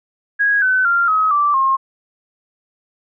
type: tone with pitch steps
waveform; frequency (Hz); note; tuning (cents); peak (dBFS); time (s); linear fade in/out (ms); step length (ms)
sine; 1651 / 1514 / 1388.3 / 1273.1 / 1167.4 / 1070.5; G#6 / F#6 / F6 / D#6 / D6 / C6; -11 / +39 / -11 / +39 / -11 / +39; -12; 0.39-1.77; 20; 230
effects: none